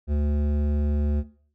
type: tone with hard clipping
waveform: sine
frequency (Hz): 73.42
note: D2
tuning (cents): 0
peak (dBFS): -23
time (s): 0.07-1.24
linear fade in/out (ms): 50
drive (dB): 13
effects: noise-tail reverb RT60 0.5 s tail -17 dB re dry